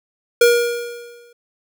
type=tone with exponential decay; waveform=square; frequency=475.8 Hz; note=A#4; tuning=35 cents sharp; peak=-8 dBFS; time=0.41-1.33 s; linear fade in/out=5 ms; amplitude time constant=200 ms; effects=none